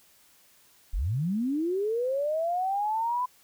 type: linear sweep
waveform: sine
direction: up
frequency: 31.88 to 1010 Hz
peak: -25 dBFS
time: 0.93-3.26 s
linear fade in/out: 10 ms
effects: white hiss -60 dBFS RMS until 3.43 s